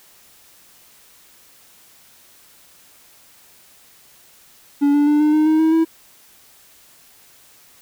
triangle tone with pitch steps, 285.6 / 290.9 / 296.4 / 301.9 / 307.5 / 313.3 / 319.1 / 325.1 Hz, D4 / D4 / D4 / D4 / D#4 / D#4 / D#4 / E4, -48 / -16 / +16 / +48 / -20 / +12 / +44 / -24 cents, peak -10 dBFS, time 4.81-5.85 s, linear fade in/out 20 ms, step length 130 ms, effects white hiss -50 dBFS RMS until 7.81 s

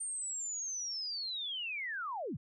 sine linear sweep, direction down, 8870 to 87.6 Hz, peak -36 dBFS, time 0-2.37 s, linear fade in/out 10 ms, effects none

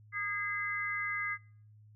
harmonic tone, 410 Hz, G#4, 22 cents flat, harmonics 3 / 4 / 5, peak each -40 / -39 / -34 dBFS, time 0.12-1.38 s, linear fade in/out 50 ms, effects noise-tail reverb RT60 0.5 s tail -22 dB re dry + added 106 Hz sine -55 dBFS peak until 1.95 s

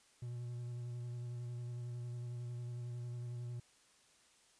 triangle tone with vibrato, 120.9 Hz, B2, 36 cents flat, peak -39 dBFS, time 0.22-3.6 s, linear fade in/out 5 ms, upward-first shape square, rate 11 Hz, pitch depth 15 cents each way, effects white hiss -68 dBFS RMS until 4.59 s + resampled to 22050 Hz

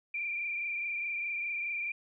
sine tone with frequency modulation, 2379 Hz, D7, 22 cents sharp, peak -32 dBFS, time 0.14-1.92 s, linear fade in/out 5 ms, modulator 24.8 Hz, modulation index 2.3, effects none

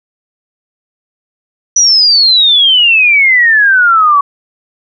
sine exponential sweep, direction down, 5950 to 1117 Hz, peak -4 dBFS, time 1.76-4.21 s, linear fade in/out 5 ms, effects none

